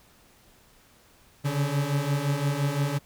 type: beating tone pair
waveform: 40% pulse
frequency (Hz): 138.59 / 144.39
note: C#3 / D3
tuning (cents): 0 / -29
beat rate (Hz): 5.8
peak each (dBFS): -28 / -25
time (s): 1.44-2.99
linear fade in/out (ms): 20
effects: pink hiss -58 dBFS RMS until 3.05 s